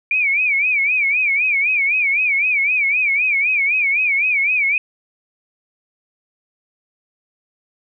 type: tone with vibrato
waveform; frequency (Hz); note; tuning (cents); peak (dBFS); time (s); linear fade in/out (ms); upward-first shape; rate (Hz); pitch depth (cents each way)
sine; 2349; D7; 0; -14; 0.11-4.78; 2; sine; 3.9; 140
effects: none